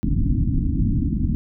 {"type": "low-pass noise", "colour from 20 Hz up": "pink", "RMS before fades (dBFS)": -20, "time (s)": [0.03, 1.35], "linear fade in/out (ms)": 0, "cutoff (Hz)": 310, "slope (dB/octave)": 96, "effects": []}